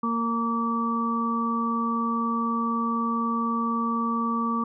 harmonic tone, 231 Hz, A#3, 16 cents flat, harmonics 1 / 2 / 4 / 5, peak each -26 / -37 / -36 / -26 dBFS, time 0.03-4.64 s, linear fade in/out 5 ms, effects none

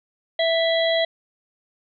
harmonic tone, 659.3 Hz, E5, in tune, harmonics 1 / 3 / 5 / 6, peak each -19 / -26 / -26 / -29 dBFS, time 0.39-1.05 s, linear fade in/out 5 ms, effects none

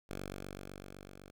5% pulse tone with level ramp, 47.93 Hz, G1, 38 cents flat, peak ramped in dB -28 to -41 dBFS, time 0.09-1.31 s, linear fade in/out 10 ms, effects none

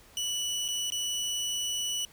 25% pulse tone with dropouts, 2956 Hz, F#7, 2 cents flat, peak -26 dBFS, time 0.17-2.05 s, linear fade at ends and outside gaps 1 ms, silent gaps 0.681-0.686 / 0.902-0.921 s, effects pink hiss -56 dBFS RMS until 2.12 s

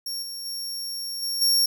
sawtooth tone with level steps, 5520 Hz, F8, 21 cents flat, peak -26 / -30 / -27 / -23 / -15 dBFS, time 0.06-1.66 s, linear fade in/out 5 ms, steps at 0.22 / 0.45 / 1.22 / 1.41 s, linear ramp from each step 10 ms, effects 9-bit

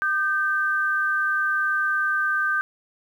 sine tone pair together, 1215 / 1555.7 Hz, D#6 / G6, -42 / -14 cents, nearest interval major third, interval 428 cents, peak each -26 / -21 dBFS, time 0.02-2.61 s, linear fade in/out 0 ms, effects 9-bit

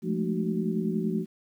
sine tone cluster, 174.3 / 210.4 / 220.9 / 304.2 / 374.7 Hz, F3 / G#3 / A3 / D#4 / F#4, -3 / +23 / +7 / -39 / +22 cents, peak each -30 / -32 / -30 / -37 / -33 dBFS, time 0.02-1.26 s, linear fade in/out 50 ms, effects 10-bit

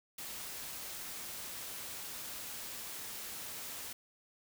white noise, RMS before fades -44 dBFS, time 0.18-3.93 s, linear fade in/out 5 ms, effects none

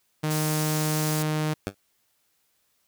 sawtooth tone, 154 Hz, D#3, 17 cents flat, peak -20 dBFS, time 0.23-1.54 s, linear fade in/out 10 ms
pink high-pass noise, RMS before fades -33 dBFS, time 0.3-1.23 s, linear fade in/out 10 ms, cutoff 4600 Hz, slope 24 dB/octave
10% pulse tone with exponential decay, 98.7 Hz, G2, 12 cents sharp, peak -16 dBFS, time 1.67-1.75 s, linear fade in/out 0 ms, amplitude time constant 17 ms
effects white hiss -70 dBFS RMS until 2.87 s

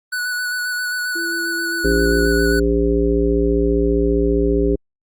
square tone with vibrato, 1480 Hz, F#6, in tune, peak -21 dBFS, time 0.12-2.6 s, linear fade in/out 10 ms, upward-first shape square, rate 7.5 Hz, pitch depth 15 cents each way
sine tone with pitch glide, 336.5 to 350.8 Hz, E4 to F4, +36 to +8 cents, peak -26 dBFS, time 1.15-2.27 s, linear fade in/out 10 ms, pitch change +72 cents, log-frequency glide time 1.97-2.14 s
harmonic tone, 57.5 Hz, A#1, 23 cents flat, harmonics 1 / 3 / 5 / 7 / 9, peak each -19 / -25 / -20 / -17 / -26 dBFS, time 1.84-4.76 s, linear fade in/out 10 ms
effects Opus 48 kbps

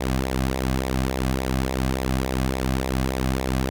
sawtooth tone with flanger, 65.2 Hz, C2, 5 cents flat, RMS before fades -24 dBFS, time 0-3.7 s, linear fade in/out 10 ms, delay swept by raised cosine 0.65 to 2.25 ms, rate 3.5 Hz, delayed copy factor -0.65, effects none

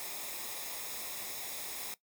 white noise with comb filter, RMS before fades -41 dBFS, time 0-1.94 s, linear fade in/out 0 ms, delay 0.67 ms, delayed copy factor -0.55, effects noise-tail reverb RT60 0.1 s tail -18 dB re dry

